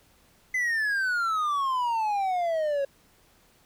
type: exponential sweep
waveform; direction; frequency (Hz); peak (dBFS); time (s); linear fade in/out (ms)
triangle; down; 2042 to 546; -22; 0.54-2.85; 5
effects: pink hiss -61 dBFS RMS until 3.65 s